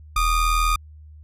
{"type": "ring-modulated tone", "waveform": "square", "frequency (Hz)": 600, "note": "D5", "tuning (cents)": 37, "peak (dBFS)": -15, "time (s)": [0.16, 0.76], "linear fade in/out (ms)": 5, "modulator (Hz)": 640, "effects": ["added 76 Hz sine -41 dBFS peak until 1.23 s", "resampled to 32000 Hz"]}